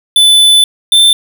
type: tone pair in turn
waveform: square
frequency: 3500 / 3553 Hz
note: A7 / A7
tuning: -10 / +16 cents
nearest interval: unison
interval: 26 cents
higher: second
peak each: -4 dBFS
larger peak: neither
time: 0.16-0.64 / 0.92-1.13 s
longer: first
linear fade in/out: 2 ms
effects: none